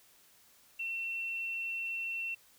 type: tone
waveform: sine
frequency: 2706 Hz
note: E7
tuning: 45 cents sharp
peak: -34 dBFS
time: 0.79-2.35 s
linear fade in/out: 10 ms
effects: white hiss -63 dBFS RMS until 2.58 s